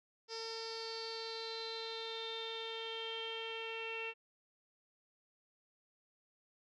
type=tone with low-pass filter sweep; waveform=sawtooth; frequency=451.6 Hz; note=A4; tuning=45 cents sharp; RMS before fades=-43 dBFS; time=0.28-4.14 s; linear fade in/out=50 ms; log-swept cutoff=5100 to 2700 Hz; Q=9.4; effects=none